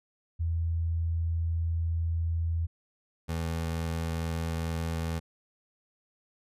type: tone pair in turn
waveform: sine / 25% pulse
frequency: 83 / 82.24 Hz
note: E2 / E2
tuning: +12 / -4 cents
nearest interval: unison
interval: 16 cents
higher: first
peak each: -26 dBFS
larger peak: neither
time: 0.39-2.67 / 3.28-5.2 s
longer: first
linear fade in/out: 20 ms
effects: resampled to 32000 Hz